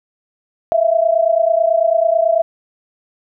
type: tone pair together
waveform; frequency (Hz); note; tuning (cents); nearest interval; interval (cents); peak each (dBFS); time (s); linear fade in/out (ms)
sine; 646.9 / 676; E5 / E5; -33 / +43; minor second; 76; -14; 0.72-2.42; 0
effects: none